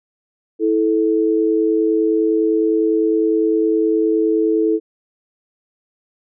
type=tone pair together; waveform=sine; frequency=326.2 / 436 Hz; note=E4 / A4; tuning=-18 / -16 cents; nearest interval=perfect fourth; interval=502 cents; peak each=-16 dBFS; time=0.59-4.8 s; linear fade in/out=50 ms; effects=none